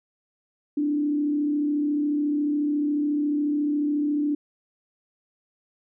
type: tone with frequency modulation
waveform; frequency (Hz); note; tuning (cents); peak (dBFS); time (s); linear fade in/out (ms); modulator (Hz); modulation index
sine; 294; D4; +2; -21; 0.77-4.35; 5; 34.1; 0.4
effects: none